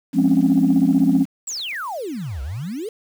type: chord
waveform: sine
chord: Db major seventh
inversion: first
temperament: equal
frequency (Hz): 174.61 / 207.7 / 261.6 / 277.2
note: F3 / Ab3 / C4 / Db4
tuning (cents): 0 / 0 / 0 / 0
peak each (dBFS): -20 / -20 / -16 / -16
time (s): 0.13-1.26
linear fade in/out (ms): 50
type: exponential two-way sweep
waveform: sine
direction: down then up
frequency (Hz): 8000 to 61.74 to 472.9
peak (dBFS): -25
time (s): 1.47-2.89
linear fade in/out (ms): 5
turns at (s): 2.42
effects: tanh soft clip ceiling -7 dBFS + 7-bit